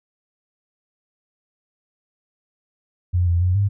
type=tone with pitch steps; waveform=sine; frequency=89 / 86.1 / 90.6 / 100.6 Hz; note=F2 / F2 / F#2 / G2; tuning=+33 / -24 / -36 / +45 cents; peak=-15 dBFS; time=3.13-3.69 s; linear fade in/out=20 ms; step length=140 ms; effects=none